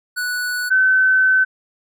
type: tone pair in turn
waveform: square / sine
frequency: 1478 / 1524.8 Hz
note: F#6 / G6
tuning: -2 / -48 cents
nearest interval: minor second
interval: 54 cents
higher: second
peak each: -21 / -11 dBFS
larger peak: second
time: 0.16-0.7 / 0.7-1.45 s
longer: second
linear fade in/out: 20 ms
effects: none